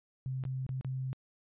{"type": "tone with dropouts", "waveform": "sine", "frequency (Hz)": 130.81, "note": "C3", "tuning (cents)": 0, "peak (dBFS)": -33, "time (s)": [0.26, 1.13], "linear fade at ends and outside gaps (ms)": 0, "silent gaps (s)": [[0.438, 0.452], [0.665, 0.691], [0.811, 0.847]], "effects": ["resampled to 8000 Hz"]}